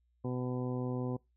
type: harmonic tone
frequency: 125.6 Hz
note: B2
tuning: 30 cents sharp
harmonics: 1 / 2 / 3 / 4 / 5 / 6 / 7 / 8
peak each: -36 / -37 / -41 / -42 / -55 / -50 / -53 / -51 dBFS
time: 0.24-1.17 s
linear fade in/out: 10 ms
effects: noise-tail reverb RT60 0.2 s tail -23 dB re dry + added 60 Hz sine -70 dBFS peak until 1.36 s